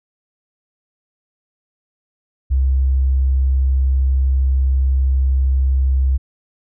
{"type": "tone with tanh clipping", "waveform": "triangle", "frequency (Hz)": 66.2, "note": "C2", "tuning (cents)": 21, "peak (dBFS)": -12, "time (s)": [2.5, 6.18], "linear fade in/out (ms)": 20, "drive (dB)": 4, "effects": []}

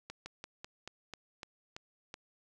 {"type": "slowing click train", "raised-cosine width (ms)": 0.2, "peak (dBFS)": -26, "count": 9, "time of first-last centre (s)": [0.1, 2.141], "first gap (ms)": 160, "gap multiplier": 1.13, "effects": []}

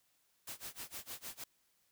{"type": "noise with tremolo", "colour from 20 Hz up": "white", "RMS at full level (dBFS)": -44, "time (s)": [0.47, 1.44], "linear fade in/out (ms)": 5, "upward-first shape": "sine", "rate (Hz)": 6.5, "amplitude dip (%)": 95, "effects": ["white hiss -75 dBFS RMS until 1.91 s"]}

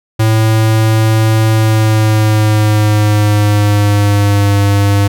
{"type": "tone with pitch glide", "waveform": "square", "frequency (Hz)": [110.4, 100.65], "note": ["A2", "G2"], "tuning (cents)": [6, 46], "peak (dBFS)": -8, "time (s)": [0.19, 5.08], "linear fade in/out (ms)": 10, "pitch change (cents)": -160, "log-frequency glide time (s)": [1.52, 4.57], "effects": []}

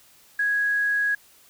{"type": "tone with quantisation", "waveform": "sine", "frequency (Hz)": 1660, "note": "G#6", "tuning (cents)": -1, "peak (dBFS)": -20, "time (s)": [0.39, 1.15], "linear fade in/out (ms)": 5, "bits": 8, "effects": ["white hiss -55 dBFS RMS until 1.49 s"]}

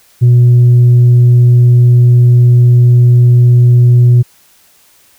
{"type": "tone with tanh clipping", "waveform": "sine", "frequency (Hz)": 121.9, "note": "B2", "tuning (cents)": -22, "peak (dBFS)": -3, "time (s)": [0.21, 4.23], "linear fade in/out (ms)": 20, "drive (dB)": 1, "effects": ["white hiss -47 dBFS RMS until 5.18 s"]}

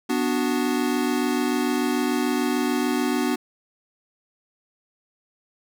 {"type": "chord", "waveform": "square", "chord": "B minor", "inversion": "none", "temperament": "equal", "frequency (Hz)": [246.9, 293.7, 370], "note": ["B3", "D4", "F#4"], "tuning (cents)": [0, 0, 0], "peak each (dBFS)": [-25, -26, -28], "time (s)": [0.09, 3.36], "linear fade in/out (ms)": 10, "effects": []}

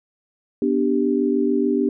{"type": "chord", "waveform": "sine", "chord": "G major", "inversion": "first", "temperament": "equal", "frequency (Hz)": [246.9, 293.7, 392], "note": ["B3", "D4", "G4"], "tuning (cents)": [0, 0, 0], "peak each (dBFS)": -21, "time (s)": [0.62, 1.89], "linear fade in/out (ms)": 2, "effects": []}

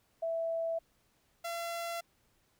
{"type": "tone pair in turn", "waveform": ["sine", "sawtooth"], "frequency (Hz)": [660, 679.7], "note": ["E5", "F5"], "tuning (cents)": [2, -47], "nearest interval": "minor second", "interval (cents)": 51, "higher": "second", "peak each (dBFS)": [-31, -32], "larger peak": "first", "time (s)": [[0.22, 0.79], [1.44, 2.01]], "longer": "neither", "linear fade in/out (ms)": 10, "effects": ["pink hiss -72 dBFS RMS until 2.59 s"]}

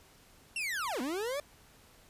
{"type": "linear two-way sweep", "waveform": "40% pulse", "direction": "down then up", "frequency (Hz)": [2794, 233.1, 598], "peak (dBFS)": -32, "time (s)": [0.56, 1.4], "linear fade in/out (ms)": 2, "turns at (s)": 1.01, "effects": ["pink hiss -60 dBFS RMS until 2.09 s", "resampled to 32000 Hz"]}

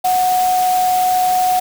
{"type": "tone in noise", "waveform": "sine", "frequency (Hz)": 735, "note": "F#5", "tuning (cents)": -12, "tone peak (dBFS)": -12, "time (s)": [0.04, 1.6], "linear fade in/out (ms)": 10, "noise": "white", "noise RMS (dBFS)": -26, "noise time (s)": [0.04, 1.6], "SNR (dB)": 11, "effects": []}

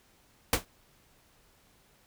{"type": "noise with exponential decay", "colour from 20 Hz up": "pink", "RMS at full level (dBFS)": -19, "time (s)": [0.53, 0.65], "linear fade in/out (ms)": 2, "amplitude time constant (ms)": 24, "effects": ["pink hiss -64 dBFS RMS until 2.06 s"]}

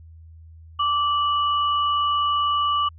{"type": "tone pair together", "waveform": "sine", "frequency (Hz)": [1165.9, 2938], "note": ["D6", "F#7"], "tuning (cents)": [-13, -13], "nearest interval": "octave + major third", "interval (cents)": 1600, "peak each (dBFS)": [-19, -27], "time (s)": [0.79, 2.89], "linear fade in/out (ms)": 10, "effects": ["added 81 Hz sine -42 dBFS peak until 2.98 s"]}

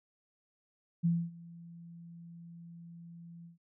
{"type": "tone with ADSR envelope", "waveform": "sine", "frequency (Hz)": 169.3, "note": "E3", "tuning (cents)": 46, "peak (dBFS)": -24, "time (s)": [1.03, 3.58], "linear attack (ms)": 24, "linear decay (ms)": 250, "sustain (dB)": -23, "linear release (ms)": 130, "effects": []}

